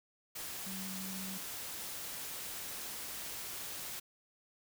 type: tone in noise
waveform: sine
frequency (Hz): 190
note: F#3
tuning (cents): +46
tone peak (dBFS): -43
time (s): 0.66-1.38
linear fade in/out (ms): 10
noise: white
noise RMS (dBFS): -43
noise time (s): 0.35-4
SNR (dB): -3
effects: none